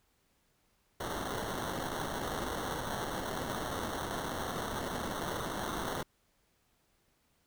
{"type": "noise with sample-and-hold", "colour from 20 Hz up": "white", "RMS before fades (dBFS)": -37, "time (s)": [1, 6.03], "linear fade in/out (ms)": 5, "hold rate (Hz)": 2450, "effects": ["pink hiss -73 dBFS RMS until 7.46 s"]}